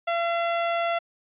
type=tone; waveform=sawtooth; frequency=680 Hz; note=F5; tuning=46 cents flat; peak=-19 dBFS; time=0.07-0.99 s; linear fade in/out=10 ms; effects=resampled to 8000 Hz